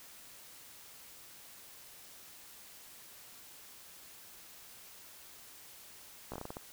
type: slowing click train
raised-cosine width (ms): 1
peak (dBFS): -27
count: 8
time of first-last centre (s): 6.32-6.569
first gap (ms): 16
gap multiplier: 1.26
effects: white hiss -54 dBFS RMS until 6.72 s